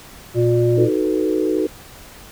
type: harmonic tone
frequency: 119.1 Hz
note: A#2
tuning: 38 cents sharp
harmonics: 1 / 3 / 5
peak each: -17 / -15 / -24 dBFS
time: 0.34-0.9 s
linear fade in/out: 50 ms
type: chord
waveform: sine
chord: B dominant seventh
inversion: first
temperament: equal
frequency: 311.1 / 370 / 440 / 493.9 Hz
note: D#4 / F#4 / A4 / B4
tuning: 0 / 0 / 0 / 0 cents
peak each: -20 / -21 / -22 / -26 dBFS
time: 0.77-1.67 s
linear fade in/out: 5 ms
effects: pink hiss -41 dBFS RMS until 2.31 s